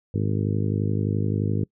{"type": "harmonic tone", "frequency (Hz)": 51.6, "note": "G#1", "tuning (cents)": -10, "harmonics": [2, 3, 4, 5, 6, 7, 8, 9], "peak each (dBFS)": [-24, -28, -30, -32, -34, -35, -36, -37], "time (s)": [0.14, 1.64], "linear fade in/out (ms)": 5, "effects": ["noise-tail reverb RT60 0.1 s tail -24 dB re dry"]}